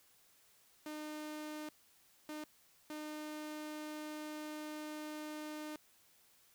sawtooth tone bursts at uneven times, 304.3 Hz, D#4, 38 cents flat, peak -39 dBFS, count 3, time 0.86-1.69 / 2.29-2.44 / 2.9-5.76 s, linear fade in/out 2 ms, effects white hiss -68 dBFS RMS until 6.54 s

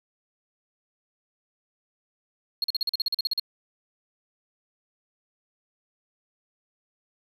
triangle tone bursts, 4283 Hz, C8, 40 cents sharp, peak -21 dBFS, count 13, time 2.62-3.397 s, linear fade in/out 2 ms, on 21 ms, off 42 ms, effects none

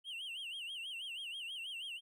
triangle tone with vibrato, 2960 Hz, F#7, in tune, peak -40 dBFS, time 0.04-2.01 s, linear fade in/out 50 ms, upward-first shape sine, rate 6.2 Hz, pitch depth 170 cents each way, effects none

